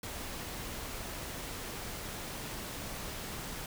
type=noise; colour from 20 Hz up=pink; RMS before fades=-41 dBFS; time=0.03-3.66 s; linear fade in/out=2 ms; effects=none